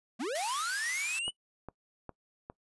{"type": "linear sweep", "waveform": "square", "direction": "up", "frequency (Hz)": [200.6, 3001], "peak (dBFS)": -33, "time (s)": [0.19, 1.31], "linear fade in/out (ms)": 20}
{"type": "high-pass noise", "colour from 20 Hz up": "white", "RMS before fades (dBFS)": -38, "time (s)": [0.35, 1.19], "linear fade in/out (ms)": 2, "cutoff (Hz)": 1100, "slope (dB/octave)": 24}
{"type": "click train", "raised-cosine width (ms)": 1, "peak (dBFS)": -28, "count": 4, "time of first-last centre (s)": [1.28, 2.5], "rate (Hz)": 2.46}
{"effects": ["noise-tail reverb RT60 0.1 s tail -22 dB re dry", "resampled to 24000 Hz"]}